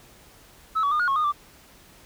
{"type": "tone with pitch steps", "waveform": "sine", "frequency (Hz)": [1298, 1135, 1216, 1439, 1093, 1228, 1172], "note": ["E6", "C#6", "D#6", "F#6", "C#6", "D#6", "D6"], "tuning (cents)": [-27, 41, -40, -49, -25, -23, -4], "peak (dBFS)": -18, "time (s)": [0.75, 1.324], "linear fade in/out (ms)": 20, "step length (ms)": 82, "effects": ["tanh soft clip ceiling -18 dBFS", "pink hiss -52 dBFS RMS until 2.05 s"]}